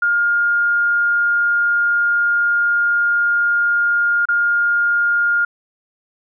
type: tone with dropouts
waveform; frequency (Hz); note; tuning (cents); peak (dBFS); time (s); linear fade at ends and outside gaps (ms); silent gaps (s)
sine; 1414; F6; +21; -13; 0.02-5.45; 5; 4.255-4.286
effects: none